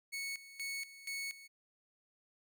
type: tone with tremolo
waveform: sawtooth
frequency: 2211 Hz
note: C#7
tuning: 5 cents flat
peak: -35 dBFS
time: 0.12-1.48 s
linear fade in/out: 20 ms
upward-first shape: square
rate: 2.1 Hz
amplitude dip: 80%
effects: none